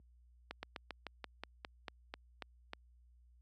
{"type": "slowing click train", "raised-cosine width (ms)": 0.3, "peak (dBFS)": -26, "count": 12, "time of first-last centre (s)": [0.51, 2.734], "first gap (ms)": 120, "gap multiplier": 1.1, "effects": ["added 60 Hz sine -41 dBFS peak until 3.41 s", "high-pass 200 Hz 12 dB/octave"]}